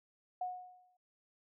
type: tone with exponential decay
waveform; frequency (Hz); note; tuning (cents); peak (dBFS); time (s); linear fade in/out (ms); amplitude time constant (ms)
sine; 729; F#5; -26; -33; 0.41-0.97; 5; 120
effects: none